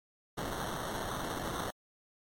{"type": "noise with sample-and-hold", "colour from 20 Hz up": "white", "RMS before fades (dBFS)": -37, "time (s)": [0.37, 1.71], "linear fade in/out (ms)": 10, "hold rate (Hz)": 2450, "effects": ["MP3 64 kbps"]}